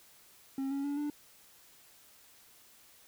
triangle tone with pitch steps, 269.7 / 277.6 / 285.7 / 294.1 Hz, C#4 / C#4 / D4 / D4, -47 / +3 / -48 / +3 cents, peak -30 dBFS, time 0.58-1.1 s, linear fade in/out 2 ms, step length 130 ms, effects white hiss -60 dBFS RMS until 3.07 s

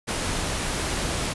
pink noise, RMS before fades -27 dBFS, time 0.07-1.34 s, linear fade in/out 20 ms, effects resampled to 24000 Hz

